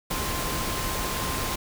sine tone in noise, 1046.5 Hz, C6, in tune, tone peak -35 dBFS, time 0.1-1.56 s, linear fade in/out 10 ms, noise pink, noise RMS -29 dBFS, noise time 0.1-1.56 s, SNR -9 dB, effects none

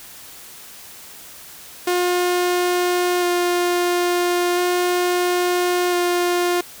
sawtooth tone with vibrato, 354.8 Hz, F4, 27 cents sharp, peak -13 dBFS, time 1.87-6.61 s, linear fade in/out 5 ms, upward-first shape square, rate 0.37 Hz, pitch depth 9 cents each way, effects white hiss -40 dBFS RMS until 6.8 s

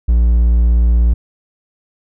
triangle tone, 58.27 Hz, A#1, in tune, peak -6 dBFS, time 0.08-1.14 s, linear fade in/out 10 ms, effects none

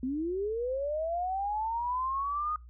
sine linear sweep, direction up, 246.9 to 1244.5 Hz, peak -29 dBFS, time 0.03-2.56 s, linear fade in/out 2 ms, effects noise-tail reverb RT60 0.2 s tail -22 dB re dry + added 60 Hz sine -47 dBFS peak until 2.69 s

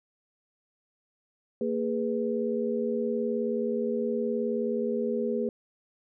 sine tone cluster, 231.1 / 414.2 / 493.3 Hz, A#3 / G#4 / B4, -15 / -5 / -2 cents, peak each -30 / -30 / -31 dBFS, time 1.61-5.49 s, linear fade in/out 2 ms, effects none

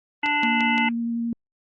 harmonic tone, 293.7 Hz, D4, in tune, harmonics 1 / 3 / 5 / 7 / 9 / 10, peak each -31 / -24 / -32 / -23 / -28 / -32 dBFS, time 0.23-0.89 s, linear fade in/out 5 ms
click train, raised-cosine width 0.2 ms, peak -15 dBFS, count 4, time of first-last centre 0.26-0.78 s, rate 5.77 Hz
sine tone with vibrato, 233.1 Hz, A#3, in tune, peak -23 dBFS, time 0.43-1.33 s, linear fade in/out 2 ms, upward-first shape sine, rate 11 Hz, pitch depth 8 cents each way
effects Opus 32 kbps

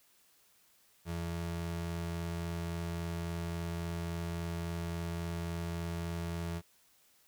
square ring-modulated tone, 127.5 Hz, C3, 44 cents flat, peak -33 dBFS, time 1.05-6.62 s, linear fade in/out 50 ms, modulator 41.8 Hz, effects white hiss -67 dBFS RMS until 7.27 s

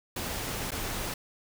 pink noise with dropouts, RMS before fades -34 dBFS, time 0.16-1.14 s, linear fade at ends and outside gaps 5 ms, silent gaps 0.708-0.717 s, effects none

